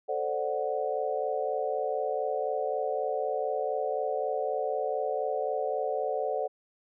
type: chord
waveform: sine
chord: D dominant seventh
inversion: second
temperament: equal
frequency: 440 / 523.3 / 587.3 / 740 Hz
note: A4 / C5 / D5 / F#5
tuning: 0 / 0 / 0 / 0 cents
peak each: -33 dBFS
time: 0.08-6.48 s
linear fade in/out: 20 ms
effects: none